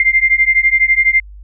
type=beating tone pair; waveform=sine; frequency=2093 / 2105 Hz; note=C7 / C7; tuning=0 / +10 cents; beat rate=12 Hz; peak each=-12 dBFS; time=0-1.2 s; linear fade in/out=2 ms; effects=added 50 Hz sine -32 dBFS peak until 1.43 s